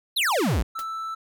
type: exponential sweep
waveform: square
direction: down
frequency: 4383 to 44.8 Hz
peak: -21 dBFS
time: 0.16-0.63 s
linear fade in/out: 10 ms
type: tone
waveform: triangle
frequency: 1321 Hz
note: E6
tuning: 3 cents sharp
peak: -27 dBFS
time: 0.75-1.15 s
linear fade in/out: 10 ms
type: noise with exponential decay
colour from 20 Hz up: white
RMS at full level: -34 dBFS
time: 0.79-0.87 s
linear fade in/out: 0 ms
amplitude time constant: 16 ms
effects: none